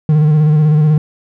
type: tone with vibrato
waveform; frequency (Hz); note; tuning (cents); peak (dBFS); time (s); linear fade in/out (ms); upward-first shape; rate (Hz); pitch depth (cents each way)
triangle; 152.5; D#3; -34; -5; 0.09-0.98; 2; square; 16; 34
effects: none